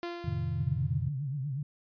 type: tone with exponential decay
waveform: sawtooth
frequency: 345.5 Hz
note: F4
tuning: 19 cents flat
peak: -29 dBFS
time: 0.03-1.09 s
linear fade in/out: 0 ms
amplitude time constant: 230 ms
type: chord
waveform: sine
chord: F dominant seventh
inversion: none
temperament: equal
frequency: 87.31 / 110 / 130.81 / 155.56 Hz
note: F2 / A2 / C3 / Eb3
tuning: 0 / 0 / 0 / 0 cents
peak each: -35 dBFS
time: 0.24-1.09 s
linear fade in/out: 10 ms
type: tone with vibrato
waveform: sine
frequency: 138.59 Hz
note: C#3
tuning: in tune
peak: -31 dBFS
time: 0.6-1.63 s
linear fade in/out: 5 ms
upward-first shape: triangle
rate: 8.3 Hz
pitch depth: 170 cents each way
effects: resampled to 11025 Hz